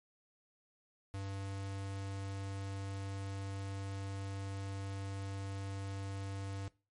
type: tone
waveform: square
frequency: 98 Hz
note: G2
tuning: in tune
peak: -40 dBFS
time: 1.14-6.68 s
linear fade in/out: 0 ms
effects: noise-tail reverb RT60 0.3 s tail -20 dB re dry + MP3 48 kbps